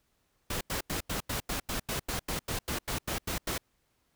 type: noise bursts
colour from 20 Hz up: pink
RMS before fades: -33 dBFS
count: 16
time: 0.5-3.58 s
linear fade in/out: 5 ms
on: 110 ms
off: 88 ms
effects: pink hiss -74 dBFS RMS until 4.15 s